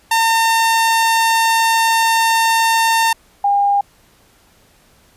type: tone pair in turn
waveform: sawtooth / sine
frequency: 907 / 806.3 Hz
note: A#5 / G5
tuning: -48 / +49 cents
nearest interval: major second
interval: 203 cents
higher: first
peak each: -8 / -11 dBFS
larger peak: first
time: 0.11-3.13 / 3.44-3.81 s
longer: first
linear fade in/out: 5 ms
effects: pink hiss -52 dBFS RMS until 5.16 s + resampled to 32000 Hz